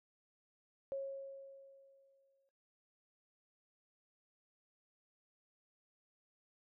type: tone with exponential decay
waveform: sine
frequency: 546 Hz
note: C#5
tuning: 26 cents flat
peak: -36 dBFS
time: 0.92-2.49 s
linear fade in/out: 0 ms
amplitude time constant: 340 ms
effects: noise-tail reverb RT60 0.6 s tail -22 dB re dry